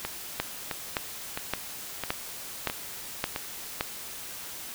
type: two click trains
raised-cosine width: 0.3 ms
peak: -10 / -14 dBFS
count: 7 / 6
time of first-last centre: 0.4-3.809 / 0.05-3.361 s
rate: 1.76 / 1.51 Hz
effects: white hiss -40 dBFS RMS until 4.74 s